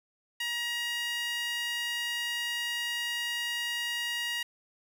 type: tone with high-pass filter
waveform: sawtooth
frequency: 950 Hz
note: A#5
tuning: 33 cents sharp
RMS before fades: -33 dBFS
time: 0.4-4.43 s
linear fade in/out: 5 ms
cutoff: 2300 Hz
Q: 5.6
effects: none